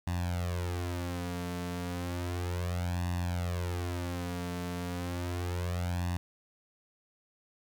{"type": "tone with flanger", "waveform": "sawtooth", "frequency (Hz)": 88.2, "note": "F2", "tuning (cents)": 18, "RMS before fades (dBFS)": -34, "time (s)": [0.07, 6.17], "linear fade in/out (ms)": 0, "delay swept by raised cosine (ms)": [1.1, 4.5], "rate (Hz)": 0.33, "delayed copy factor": 0.95, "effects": []}